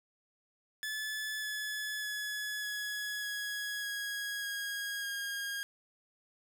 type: tone with pitch steps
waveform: sawtooth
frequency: 1728 / 1713.1 / 1698.3 / 1683.7 / 1669.1 / 1654.7 / 1640.5 / 1626.3 Hz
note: A6 / A6 / G#6 / G#6 / G#6 / G#6 / G#6 / G#6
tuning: -32 / -47 / +38 / +23 / +8 / -7 / -22 / -37 cents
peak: -32 dBFS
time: 0.83-5.63 s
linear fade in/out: 0 ms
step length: 600 ms
effects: none